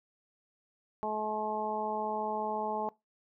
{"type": "harmonic tone", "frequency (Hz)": 214.4, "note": "A3", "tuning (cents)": -45, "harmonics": [1, 2, 3, 4, 5], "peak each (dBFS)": [-41, -38, -38, -34, -41], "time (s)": [1.03, 2.89], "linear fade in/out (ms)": 0, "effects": ["noise-tail reverb RT60 0.2 s tail -21 dB re dry"]}